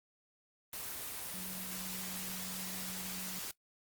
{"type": "tone in noise", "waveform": "sine", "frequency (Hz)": 185.5, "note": "F#3", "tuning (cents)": 5, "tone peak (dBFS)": -46, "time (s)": [1.34, 3.39], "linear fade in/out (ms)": 2, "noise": "white", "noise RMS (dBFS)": -42, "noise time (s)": [0.73, 3.51], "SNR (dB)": -7, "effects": ["noise-tail reverb RT60 0.1 s tail -19 dB re dry", "Opus 24 kbps"]}